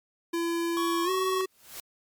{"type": "tone with pitch glide", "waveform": "square", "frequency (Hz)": [337.8, 377], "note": ["E4", "F#4"], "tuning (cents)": [42, 32], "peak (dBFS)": -27, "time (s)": [0.33, 1.46], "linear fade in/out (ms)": 10, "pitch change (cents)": 190, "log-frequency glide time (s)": [1.04, 1.1]}
{"type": "tone with vibrato", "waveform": "square", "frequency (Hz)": 1103, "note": "C#6", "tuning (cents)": -9, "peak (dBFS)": -30, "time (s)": [0.77, 1.41], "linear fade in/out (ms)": 0, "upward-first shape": "triangle", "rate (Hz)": 2.5, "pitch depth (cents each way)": 22}
{"type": "noise with exponential growth", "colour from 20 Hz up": "white", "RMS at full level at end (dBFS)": -37, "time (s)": [1.44, 1.8], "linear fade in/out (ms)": 2, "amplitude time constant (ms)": 78}
{"effects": ["MP3 96 kbps"]}